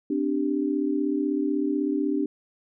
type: chord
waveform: sine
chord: C suspended second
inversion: none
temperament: equal with one note detuned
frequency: 257.6 / 293.7 / 392 Hz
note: C4 / D4 / G4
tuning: -27 / 0 / 0 cents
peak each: -29 / -24 / -30 dBFS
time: 0.1-2.26 s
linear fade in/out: 5 ms
effects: none

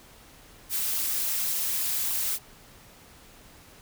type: noise with flanger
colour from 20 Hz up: blue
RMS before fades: -28 dBFS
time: 0.69-2.39 s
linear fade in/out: 50 ms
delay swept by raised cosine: 0.48 to 5.98 ms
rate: 3.5 Hz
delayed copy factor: -0.55
effects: pink hiss -52 dBFS RMS until 3.81 s

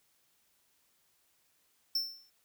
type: tone with exponential decay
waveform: square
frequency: 5370 Hz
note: E8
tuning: 31 cents sharp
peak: -27 dBFS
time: 1.95-2.3 s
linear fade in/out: 5 ms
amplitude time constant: 75 ms
effects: white hiss -72 dBFS RMS until 2.44 s

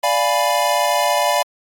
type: chord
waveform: square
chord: D diminished seventh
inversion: none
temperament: equal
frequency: 587.3 / 698.5 / 830.6 / 987.8 Hz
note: D5 / F5 / Ab5 / Cb6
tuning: 0 / 0 / 0 / 0 cents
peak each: -21 / -21 / -23 / -21 dBFS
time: 0.03-1.43 s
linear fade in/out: 10 ms
effects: AAC 48 kbps

